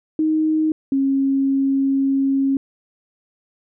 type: tone pair in turn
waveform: sine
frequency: 312.6 / 272 Hz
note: D#4 / C#4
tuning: +8 / -33 cents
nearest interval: major second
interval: 241 cents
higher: first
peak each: -15 dBFS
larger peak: neither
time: 0.19-0.72 / 0.92-2.57 s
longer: second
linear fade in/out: 2 ms
effects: none